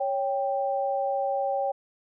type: tone pair together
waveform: sine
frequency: 554.4 / 787 Hz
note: C#5 / G5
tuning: 0 / +7 cents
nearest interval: tritone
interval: 607 cents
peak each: -27 dBFS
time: 0-1.72 s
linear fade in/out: 10 ms
effects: none